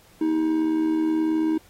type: tone with amplitude modulation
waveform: triangle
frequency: 316.4 Hz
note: D#4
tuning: 29 cents sharp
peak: -15 dBFS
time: 0.21-1.58 s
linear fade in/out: 5 ms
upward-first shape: sine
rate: 78.8 Hz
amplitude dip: 55%
effects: pink hiss -55 dBFS RMS until 1.69 s + AAC 48 kbps